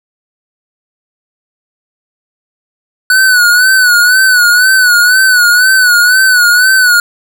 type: tone with vibrato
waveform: square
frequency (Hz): 1484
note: F#6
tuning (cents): +5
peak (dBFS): -5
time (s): 3.1-7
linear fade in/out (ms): 2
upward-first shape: sine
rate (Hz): 2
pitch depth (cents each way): 69
effects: none